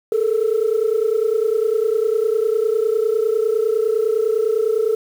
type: tone pair together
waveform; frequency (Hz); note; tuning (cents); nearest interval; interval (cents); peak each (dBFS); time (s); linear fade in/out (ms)
sine; 426.2 / 456.1; G#4 / A#4; +45 / -38; minor second; 117; -17; 0.12-4.95; 2
effects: tanh soft clip ceiling -10 dBFS + 7-bit